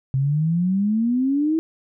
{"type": "exponential sweep", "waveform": "sine", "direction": "up", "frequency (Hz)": [130.81, 327.3], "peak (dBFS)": -17, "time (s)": [0.14, 1.59], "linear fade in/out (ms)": 0, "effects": []}